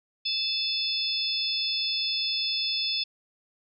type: harmonic tone with a mistuned harmonic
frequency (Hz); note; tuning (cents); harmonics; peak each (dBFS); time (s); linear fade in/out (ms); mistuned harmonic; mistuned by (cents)
875; A5; -10; 3 / 4 / 5 / 6; -35 / -30 / -33 / -29; 0.25-3.04; 10; 6; -40
effects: none